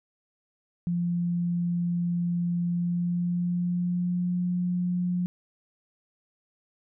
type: tone with pitch glide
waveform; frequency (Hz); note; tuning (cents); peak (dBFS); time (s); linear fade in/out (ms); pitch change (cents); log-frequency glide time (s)
sine; 173.6 to 178.27; F3 to F3; -10 to +36; -24; 0.87-5.26; 0; +46; 2.68-4.38
effects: none